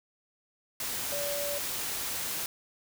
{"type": "tone in noise", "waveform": "sine", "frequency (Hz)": 575, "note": "D5", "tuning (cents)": -37, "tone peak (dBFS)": -33, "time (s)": [1.12, 1.58], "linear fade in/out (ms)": 2, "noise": "white", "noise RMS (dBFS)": -34, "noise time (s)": [0.8, 2.46], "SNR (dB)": -2, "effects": []}